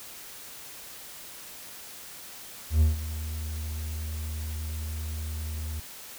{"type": "tone with ADSR envelope", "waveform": "triangle", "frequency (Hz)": 77.78, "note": "D#2", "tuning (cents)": 0, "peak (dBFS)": -14, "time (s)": [2.7, 5.8], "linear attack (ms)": 110, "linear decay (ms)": 150, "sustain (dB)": -15, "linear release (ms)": 4, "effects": ["white hiss -44 dBFS RMS until 6.18 s"]}